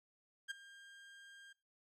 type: tone with ADSR envelope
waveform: 30% pulse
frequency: 1603 Hz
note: G6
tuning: 38 cents sharp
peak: -35 dBFS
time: 0.48-1.53 s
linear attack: 28 ms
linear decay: 12 ms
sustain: -18 dB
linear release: 9 ms
effects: noise-tail reverb RT60 0.3 s tail -20 dB re dry + low-pass 8000 Hz 12 dB/octave